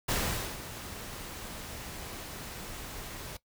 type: noise with ADSR envelope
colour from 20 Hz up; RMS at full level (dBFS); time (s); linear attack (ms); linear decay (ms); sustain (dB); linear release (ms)
pink; -29; 0.08-3.37; 11; 480; -13; 5
effects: noise-tail reverb RT60 0.1 s tail -18 dB re dry